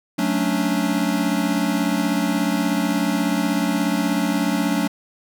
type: chord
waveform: square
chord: D major seventh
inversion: first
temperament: equal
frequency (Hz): 185 / 220 / 277.2 / 293.7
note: F#3 / A3 / C#4 / D4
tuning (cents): 0 / 0 / 0 / 0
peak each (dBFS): -25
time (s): 0.18-4.88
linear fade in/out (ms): 10
effects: none